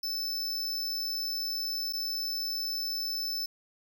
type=tone with dropouts; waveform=square; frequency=5274 Hz; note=E8; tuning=in tune; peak=-31 dBFS; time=0.03-3.46 s; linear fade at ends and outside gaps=5 ms; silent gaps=1.926-1.933 s; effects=none